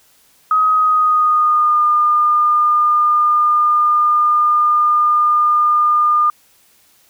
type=tone with pitch glide; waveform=sine; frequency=1263 to 1210.2 Hz; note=D#6 to D#6; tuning=+26 to -48 cents; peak=-10 dBFS; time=0.51-6.3 s; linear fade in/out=2 ms; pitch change=-74 cents; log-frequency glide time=0.68-1.84 s; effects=white hiss -53 dBFS RMS until 7.09 s